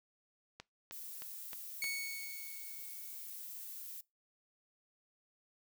click train, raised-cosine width 0.2 ms, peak -29 dBFS, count 5, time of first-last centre 0.6-1.842 s, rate 3.22 Hz
violet noise, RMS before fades -47 dBFS, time 0.92-4.01 s, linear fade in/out 5 ms
sawtooth tone with exponential decay, 2217 Hz, C#7, in tune, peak -31 dBFS, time 1.82-3.34 s, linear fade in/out 2 ms, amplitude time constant 330 ms
effects noise-tail reverb RT60 0.2 s tail -22 dB re dry

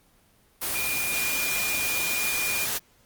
sine tone in noise, 2425 Hz, D#7, 45 cents flat, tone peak -28 dBFS, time 0.74-2.66 s, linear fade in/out 20 ms, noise white, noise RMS -28 dBFS, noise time 0.61-2.79 s, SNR -3 dB, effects pink hiss -61 dBFS RMS until 3.05 s + Opus 24 kbps

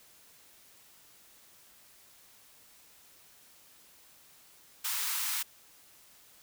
white high-pass noise, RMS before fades -33 dBFS, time 4.84-5.43 s, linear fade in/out 10 ms, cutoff 860 Hz, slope 96 dB/octave, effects white hiss -59 dBFS RMS until 6.42 s

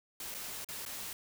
white noise with dropouts, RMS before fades -42 dBFS, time 0.2-1.13 s, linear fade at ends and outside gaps 2 ms, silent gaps 0.342-0.346 / 0.646-0.687 / 0.852-0.861 s, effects none

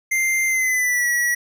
square tone with pitch glide, 2093 to 1930.4 Hz, C7 to B6, 0 to -40 cents, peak -18 dBFS, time 0.11-1.35 s, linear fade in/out 10 ms, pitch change -140 cents, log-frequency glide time 0.46-1.08 s, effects none

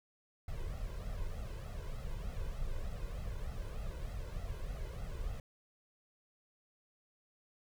brown noise with flanger, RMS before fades -40 dBFS, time 0.48-5.4 s, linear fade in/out 2 ms, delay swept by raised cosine 1.5 to 2.01 ms, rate 3.3 Hz, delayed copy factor +0.75, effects none

